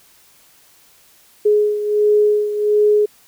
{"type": "beating tone pair", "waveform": "sine", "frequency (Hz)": [418.9, 420.3], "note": ["G#4", "G#4"], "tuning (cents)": [15, 21], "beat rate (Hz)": 1.4, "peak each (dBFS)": [-13, -19], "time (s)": [1.45, 3.06], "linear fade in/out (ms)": 10, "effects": ["white hiss -51 dBFS RMS until 3.27 s"]}